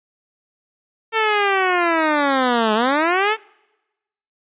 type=linear two-way sweep; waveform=10% pulse; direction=down then up; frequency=451 to 210.1 to 451 Hz; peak=-7 dBFS; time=1.12-3.37 s; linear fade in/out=50 ms; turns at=2.74 s; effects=noise-tail reverb RT60 1.0 s tail -26 dB re dry + resampled to 8000 Hz